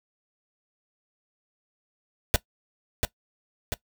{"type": "noise with echo", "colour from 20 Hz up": "pink", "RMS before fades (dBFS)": -19, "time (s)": [2.34, 2.36], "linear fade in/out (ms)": 0, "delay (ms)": 690, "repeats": 2, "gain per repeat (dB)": -5, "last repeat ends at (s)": 3.74, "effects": ["noise-tail reverb RT60 0.1 s tail -19 dB re dry"]}